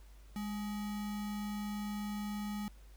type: tone with sample-and-hold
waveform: sine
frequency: 206.7 Hz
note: G#3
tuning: 8 cents flat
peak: -36 dBFS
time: 0.36-2.68 s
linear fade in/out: 0 ms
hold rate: 1050 Hz
effects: added 50 Hz sine -53 dBFS peak until 2.96 s + pink hiss -66 dBFS RMS until 2.96 s